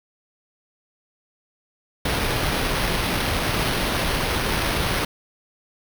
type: noise with sample-and-hold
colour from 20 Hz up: pink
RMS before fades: -23 dBFS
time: 2.05-5.05 s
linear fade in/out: 5 ms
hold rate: 7350 Hz
effects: none